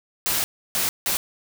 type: noise bursts at uneven times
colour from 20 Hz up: white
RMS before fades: -23 dBFS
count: 3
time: 0.26-0.44 / 0.75-0.89 / 1.06-1.17 s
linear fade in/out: 0 ms
effects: none